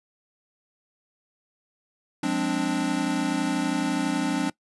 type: chord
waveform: square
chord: D half-diminished seventh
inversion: first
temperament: equal with one note detuned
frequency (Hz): 178.28 / 207.7 / 261.6 / 293.7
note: F3 / Ab3 / C4 / D4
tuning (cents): +36 / 0 / 0 / 0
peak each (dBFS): -32 / -33 / -29 / -27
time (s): 2.23-4.5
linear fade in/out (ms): 5
effects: noise-tail reverb RT60 0.1 s tail -21 dB re dry + resampled to 24000 Hz